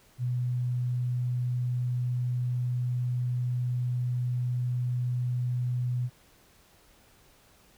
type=tone; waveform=sine; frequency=123.7 Hz; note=B2; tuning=3 cents sharp; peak=-26 dBFS; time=0.18-6.1 s; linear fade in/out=50 ms; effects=pink hiss -60 dBFS RMS until 7.77 s